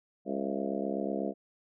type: harmonic tone with a mistuned harmonic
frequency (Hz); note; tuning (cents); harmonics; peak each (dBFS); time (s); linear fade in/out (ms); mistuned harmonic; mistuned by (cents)
68.1; C#2; -30; 3 / 4 / 5 / 6 / 7 / 8 / 9 / 10; -36 / -37 / -38 / -39 / -39 / -40 / -41 / -41; 0.25-1.34; 50; 9; +73
effects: none